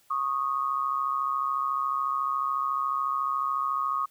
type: tone pair together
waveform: sine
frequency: 1104 / 1238 Hz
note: C#6 / D#6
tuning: -7 / -9 cents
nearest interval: major second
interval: 198 cents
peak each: -28 dBFS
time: 0.1-4.06 s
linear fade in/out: 10 ms
effects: white hiss -63 dBFS RMS until 4.1 s

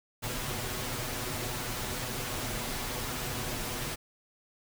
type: noise with comb filter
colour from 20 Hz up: pink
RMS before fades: -35 dBFS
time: 0.22-3.96 s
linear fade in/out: 20 ms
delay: 8.1 ms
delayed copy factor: +0.6
effects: none

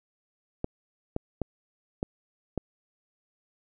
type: clicks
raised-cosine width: 2 ms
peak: -15 dBFS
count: 5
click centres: 0.644 / 1.164 / 1.417 / 2.029 / 2.577 s
effects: none

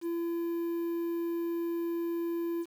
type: tone with quantisation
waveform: triangle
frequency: 338.5 Hz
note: E4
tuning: 46 cents sharp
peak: -28 dBFS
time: 0.01-2.66 s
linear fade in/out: 50 ms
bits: 9
effects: none

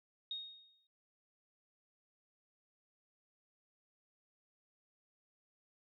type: tone with exponential decay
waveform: sine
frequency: 3727 Hz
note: A#7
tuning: 1 cent flat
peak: -37 dBFS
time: 0.31-0.87 s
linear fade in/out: 2 ms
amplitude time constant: 120 ms
effects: AAC 64 kbps

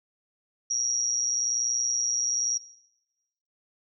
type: tone with amplitude modulation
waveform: sine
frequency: 5690 Hz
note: F8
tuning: 31 cents sharp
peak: -21 dBFS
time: 0.7-2.58 s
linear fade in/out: 10 ms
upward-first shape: sine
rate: 121 Hz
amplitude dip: 80%
effects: noise-tail reverb RT60 1.0 s tail -18 dB re dry

